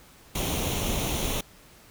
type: noise with comb filter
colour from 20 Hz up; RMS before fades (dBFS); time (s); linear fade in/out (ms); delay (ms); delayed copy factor
pink; -28; 0.35-1.41; 5; 0.31; +0.6
effects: pink hiss -53 dBFS RMS until 1.9 s